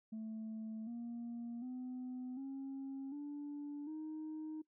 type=tone with pitch steps; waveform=sine; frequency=220 / 235.8 / 252.7 / 270.9 / 290.3 / 311.1 Hz; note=A3 / A#3 / B3 / C#4 / D4 / D#4; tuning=0 / +20 / +40 / -40 / -20 / 0 cents; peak=-40 dBFS; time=0.12-4.62 s; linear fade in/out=10 ms; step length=750 ms; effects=noise-tail reverb RT60 0.1 s tail -21 dB re dry + tanh soft clip ceiling -40 dBFS